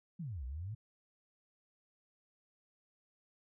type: exponential two-way sweep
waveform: sine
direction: down then up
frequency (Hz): 188.9 to 59.8 to 117.1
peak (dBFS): -39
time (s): 0.19-0.75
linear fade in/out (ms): 10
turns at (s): 0.45
effects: none